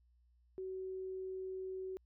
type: tone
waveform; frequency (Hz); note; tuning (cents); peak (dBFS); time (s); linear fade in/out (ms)
sine; 376.4; F#4; +30; -40; 0.58-1.97; 0
effects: added 60 Hz sine -67 dBFS peak until 2.05 s